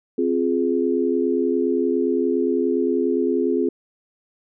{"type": "chord", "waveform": "sine", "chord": "F minor", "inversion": "second", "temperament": "just", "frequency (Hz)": [261.9, 349.2, 419.1], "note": ["C4", "F4", "Ab4"], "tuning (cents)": [2, 0, 16], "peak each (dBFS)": -22, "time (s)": [0.18, 3.69], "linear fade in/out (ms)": 5, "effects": []}